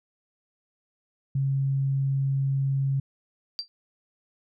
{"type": "tone", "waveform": "sine", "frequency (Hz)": 136.4, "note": "C#3", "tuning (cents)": -28, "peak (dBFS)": -22, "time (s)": [1.35, 3], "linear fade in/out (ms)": 5}
{"type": "tone with exponential decay", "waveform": "sine", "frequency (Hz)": 4699, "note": "D8", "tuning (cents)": 0, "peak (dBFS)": -24, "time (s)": [3.59, 3.68], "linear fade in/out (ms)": 0, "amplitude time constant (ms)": 19}
{"effects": []}